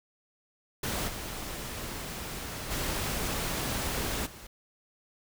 pink noise with level steps, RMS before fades -32 / -38 / -32 / -47 dBFS, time 0.83-4.47 s, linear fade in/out 5 ms, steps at 1.07 / 2.7 / 4.25 s, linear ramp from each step 20 ms, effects none

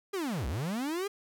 45% pulse linear two-way sweep, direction down then up, 414.2 to 55 to 414.2 Hz, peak -31 dBFS, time 0.13-1.08 s, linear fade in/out 10 ms, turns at 0.47 s, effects none

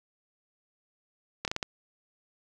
slowing click train, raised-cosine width 0.2 ms, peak -13 dBFS, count 5, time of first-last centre 1.45-1.628 s, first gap 28 ms, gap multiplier 1.32, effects none

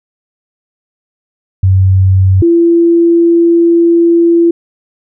sine tone pair in turn, 94.8 / 338.5 Hz, F#2 / E4, +43 / +46 cents, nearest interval octave + minor seventh, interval 2203 cents, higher second, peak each -4 dBFS, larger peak neither, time 1.63-2.42 / 2.42-4.51 s, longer second, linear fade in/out 5 ms, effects none

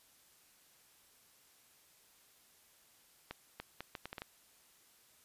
accelerating click train, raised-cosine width 0.3 ms, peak -26 dBFS, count 8, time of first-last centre 3.31-4.219 s, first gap 290 ms, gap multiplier 0.71, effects white hiss -66 dBFS RMS until 5.24 s + resampled to 32000 Hz

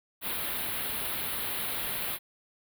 white band-stop noise, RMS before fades -33 dBFS, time 0.21-2.19 s, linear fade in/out 50 ms, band 4100 to 10000 Hz, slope 48 dB/octave, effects none

